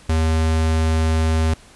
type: tone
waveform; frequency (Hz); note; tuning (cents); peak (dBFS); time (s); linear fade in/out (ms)
square; 80; D#2; +49; -16; 0.09-1.54; 5
effects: pink hiss -47 dBFS RMS until 1.75 s + resampled to 24000 Hz

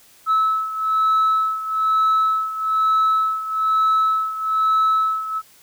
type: beating tone pair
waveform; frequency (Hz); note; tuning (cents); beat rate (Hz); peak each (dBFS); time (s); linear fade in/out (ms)
sine; 1300 / 1301.1; E6 / E6; -24 / -23; 1.1; -16 / -20; 0.26-5.42; 50
effects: tanh soft clip ceiling -12 dBFS + white hiss -51 dBFS RMS until 5.62 s

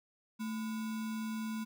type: tone with sample-and-hold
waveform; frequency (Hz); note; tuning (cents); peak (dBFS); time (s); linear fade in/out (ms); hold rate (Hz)
sine; 220.4; A3; +3; -35; 0.39-1.65; 20; 1225
effects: none

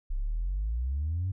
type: exponential sweep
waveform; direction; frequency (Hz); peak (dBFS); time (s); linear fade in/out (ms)
sine; up; 31.68 to 98; -26; 0.1-1.32; 10
effects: tanh soft clip ceiling -24 dBFS

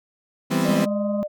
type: chord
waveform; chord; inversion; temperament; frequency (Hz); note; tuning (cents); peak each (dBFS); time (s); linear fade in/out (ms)
35% pulse; C major seventh; first; equal; 164.81 / 196 / 246.9 / 261.6; E3 / G3 / B3 / C4; 0 / 0 / 0 / 0; -23; 0.5-0.86; 20
type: tone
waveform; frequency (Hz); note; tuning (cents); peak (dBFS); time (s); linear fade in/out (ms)
sine; 601; D5; +40; -25; 0.64-1.28; 20
type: harmonic tone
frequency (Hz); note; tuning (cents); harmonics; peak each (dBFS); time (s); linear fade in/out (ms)
207.6; G#3; 0; 1 / 3 / 5 / 6; -23 / -34 / -41 / -43; 0.69-1.23; 0
effects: none

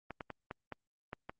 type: clicks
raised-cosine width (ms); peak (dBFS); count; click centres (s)
0.5; -26; 7; 0.107 / 0.208 / 0.303 / 0.511 / 0.723 / 1.131 / 1.295
effects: Opus 32 kbps

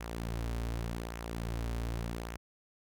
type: tone with flanger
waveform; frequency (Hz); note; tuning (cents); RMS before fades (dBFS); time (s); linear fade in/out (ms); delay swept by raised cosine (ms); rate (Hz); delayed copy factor
sawtooth; 57.5; A#1; -23; -37; 0-2.37; 10; 0.22 to 6.12; 0.86; -0.5
effects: none

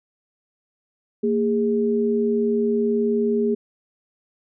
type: tone pair together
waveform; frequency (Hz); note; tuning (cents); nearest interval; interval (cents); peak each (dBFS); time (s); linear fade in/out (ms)
sine; 229.9 / 411.1; A#3 / G#4; -24 / -18; minor seventh; 1006; -21 / -20; 1.23-3.55; 10
effects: none

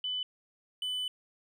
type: tone pair in turn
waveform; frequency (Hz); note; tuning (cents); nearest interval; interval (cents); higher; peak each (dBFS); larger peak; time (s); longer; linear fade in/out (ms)
sine / triangle; 3000 / 3000; F#7 / F#7; +23 / +23; unison; 0; neither; -31 / -30; second; 0.04-0.23 / 0.82-1.08; second; 2
effects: none

